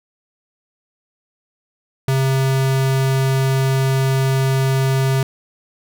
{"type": "tone", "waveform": "square", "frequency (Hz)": 133.6, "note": "C3", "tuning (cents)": 36, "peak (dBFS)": -15, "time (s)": [2.08, 5.23], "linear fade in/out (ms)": 2, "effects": []}